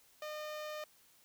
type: tone with notch filter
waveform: sawtooth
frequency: 608 Hz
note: D#5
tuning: 40 cents flat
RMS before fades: -43 dBFS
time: 0.22-0.84 s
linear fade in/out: 2 ms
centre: 9300 Hz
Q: 1.2
effects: white hiss -66 dBFS RMS until 1.24 s